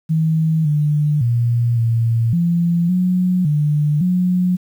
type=tone with pitch steps; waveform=sine; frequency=159.6 / 149 / 118.7 / 115.2 / 171 / 182.1 / 148.8 / 181.1 Hz; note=D#3 / D3 / A#2 / A#2 / F3 / F#3 / D3 / F#3; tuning=+44 / +25 / +32 / -20 / -36 / -27 / +23 / -37 cents; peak=-13 dBFS; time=0.09-4.57 s; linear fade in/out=20 ms; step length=560 ms; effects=8-bit